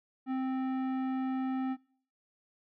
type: tone with tanh clipping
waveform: sine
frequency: 261.6 Hz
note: C4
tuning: in tune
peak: -32 dBFS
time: 0.26-1.77 s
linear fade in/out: 50 ms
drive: 14 dB
effects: noise-tail reverb RT60 0.5 s tail -22 dB re dry